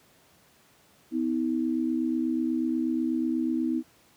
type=tone pair together; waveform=sine; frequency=251.6 / 319.8 Hz; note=B3 / D#4; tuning=+32 / +48 cents; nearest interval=major third; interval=416 cents; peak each=-27 dBFS; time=1.11-3.83 s; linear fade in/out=50 ms; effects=pink hiss -60 dBFS RMS until 4.16 s + high-pass 100 Hz 12 dB/octave